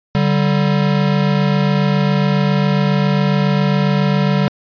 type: tone pair together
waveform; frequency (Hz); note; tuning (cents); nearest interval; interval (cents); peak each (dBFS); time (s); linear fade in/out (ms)
square; 145.69 / 193; D3 / G3; -14 / -27; perfect fourth; 487; -16; 0.15-4.48; 0
effects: resampled to 11025 Hz